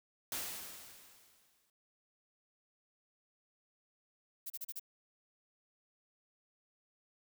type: noise with exponential decay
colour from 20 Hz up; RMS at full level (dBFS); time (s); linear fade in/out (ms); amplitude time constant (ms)
white; -38; 0.32-1.7; 1; 300
type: noise bursts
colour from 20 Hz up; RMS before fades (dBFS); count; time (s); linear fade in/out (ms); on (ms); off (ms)
violet; -42; 5; 4.46-4.797; 10; 41; 33
effects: none